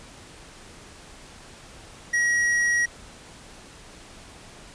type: tone with hard clipping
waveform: sine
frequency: 1906 Hz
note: A#6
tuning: 38 cents sharp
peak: -21 dBFS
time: 2.13-2.86 s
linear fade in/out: 10 ms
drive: 8 dB
effects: pink hiss -46 dBFS RMS until 4.74 s + resampled to 22050 Hz